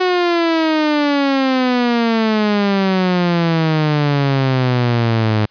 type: exponential sweep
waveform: sawtooth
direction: down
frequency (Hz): 370 to 105.6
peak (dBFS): -9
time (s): 0-5.46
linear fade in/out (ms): 10
effects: white hiss -54 dBFS RMS until 5.5 s + resampled to 11025 Hz